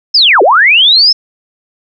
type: linear two-way sweep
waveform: sine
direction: down then up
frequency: 5330 to 342.3 to 5330 Hz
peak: -3 dBFS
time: 0.14-1.13 s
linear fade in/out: 10 ms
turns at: 0.42 s
effects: none